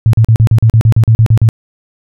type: tone bursts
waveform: sine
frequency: 112 Hz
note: A2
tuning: 31 cents sharp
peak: -3 dBFS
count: 13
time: 0.06-1.489 s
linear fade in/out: 0 ms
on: 73 ms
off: 40 ms
effects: none